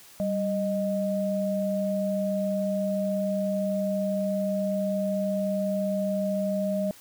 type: tone pair together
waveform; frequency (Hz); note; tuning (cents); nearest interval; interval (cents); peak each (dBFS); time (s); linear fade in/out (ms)
sine; 194.66 / 618; G3 / D#5; -12 / -12; octave + minor sixth; 2000; -27; 0.2-6.91; 0
effects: white hiss -51 dBFS RMS until 7 s